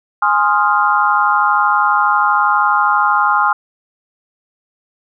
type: chord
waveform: sine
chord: F minor seventh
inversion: first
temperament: equal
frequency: 830.6 / 1046.5 / 1244.5 / 1396.9 Hz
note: Ab5 / C6 / Eb6 / F6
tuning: 0 / 0 / 0 / 0 cents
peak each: -16 dBFS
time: 0.22-3.53 s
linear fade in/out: 5 ms
effects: none